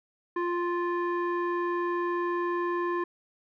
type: tone with low-pass filter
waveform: square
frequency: 349.2 Hz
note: F4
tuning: in tune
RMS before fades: -29 dBFS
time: 0.36-3.04 s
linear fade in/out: 5 ms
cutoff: 1400 Hz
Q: 8.1
effects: none